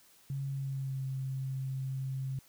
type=tone with pitch glide; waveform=sine; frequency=137.5 to 133.05 Hz; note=C#3 to C3; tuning=-14 to +29 cents; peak=-33 dBFS; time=0.3-2.39 s; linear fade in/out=2 ms; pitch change=-57 cents; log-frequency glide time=0.46-1.05 s; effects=white hiss -62 dBFS RMS until 2.48 s